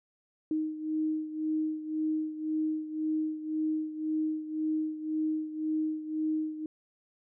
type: beating tone pair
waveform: sine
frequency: 311.1 / 313 Hz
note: D#4 / D#4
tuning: 0 / +10 cents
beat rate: 1.9 Hz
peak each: -30 / -35 dBFS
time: 0.51-6.66 s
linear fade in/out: 2 ms
effects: none